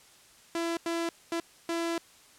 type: tone bursts at uneven times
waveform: sawtooth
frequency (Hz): 335.4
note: E4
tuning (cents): +30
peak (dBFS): -25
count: 4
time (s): 0.55-0.77 / 0.86-1.09 / 1.32-1.4 / 1.69-1.98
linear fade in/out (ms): 2
effects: white hiss -57 dBFS RMS until 2.38 s + low-pass 10000 Hz 12 dB/octave